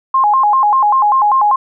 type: tone with vibrato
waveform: sine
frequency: 940 Hz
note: A#5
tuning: 14 cents sharp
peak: -8 dBFS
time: 0.14-1.56 s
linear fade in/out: 5 ms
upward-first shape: square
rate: 5.1 Hz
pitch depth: 210 cents each way
effects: none